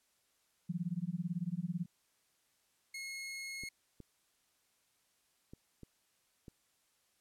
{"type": "tone with tremolo", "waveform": "sine", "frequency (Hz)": 174.3, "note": "F3", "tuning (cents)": -3, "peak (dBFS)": -31, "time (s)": [0.69, 1.86], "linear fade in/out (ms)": 10, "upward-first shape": "sine", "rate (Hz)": 18, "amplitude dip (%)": 100}
{"type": "tone", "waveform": "sawtooth", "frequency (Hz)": 2165, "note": "C#7", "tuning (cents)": -41, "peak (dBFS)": -38, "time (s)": [2.94, 3.69], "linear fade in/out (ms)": 5}
{"type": "clicks", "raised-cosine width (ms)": 3, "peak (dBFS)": -37, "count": 5, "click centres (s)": [3.636, 4.003, 5.535, 5.833, 6.482]}
{"effects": ["white hiss -75 dBFS RMS until 7.2 s", "low-pass 12000 Hz 12 dB/octave"]}